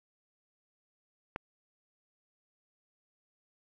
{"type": "click", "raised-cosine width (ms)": 0.5, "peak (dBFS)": -20, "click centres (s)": 1.361, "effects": ["10-bit"]}